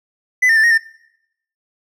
triangle tone with pitch steps, 2005 / 1814 / 1768 / 1868 / 1796 Hz, B6 / A#6 / A6 / A#6 / A6, +26 / -48 / +8 / +3 / +35 cents, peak -8 dBFS, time 0.42-0.78 s, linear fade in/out 10 ms, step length 72 ms, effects noise-tail reverb RT60 0.8 s tail -22 dB re dry

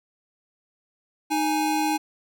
square tone pair together, 309.2 / 830.6 Hz, D#4 / G#5, -11 / 0 cents, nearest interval octave + perfect fourth, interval 1711 cents, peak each -25 dBFS, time 1.3-1.98 s, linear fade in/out 20 ms, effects none

